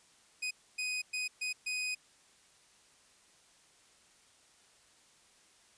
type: tone bursts at uneven times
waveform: sawtooth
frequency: 2498 Hz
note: D#7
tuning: 6 cents sharp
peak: -30 dBFS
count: 5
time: 0.42-0.51 / 0.78-1.02 / 1.13-1.28 / 1.41-1.53 / 1.66-1.95 s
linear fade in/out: 10 ms
effects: white hiss -64 dBFS RMS until 5.77 s + resampled to 22050 Hz